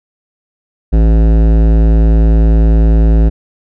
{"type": "tone with hard clipping", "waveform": "sine", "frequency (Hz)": 55, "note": "A1", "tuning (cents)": 0, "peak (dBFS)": -7, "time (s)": [0.92, 3.3], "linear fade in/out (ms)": 20, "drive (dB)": 16, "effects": []}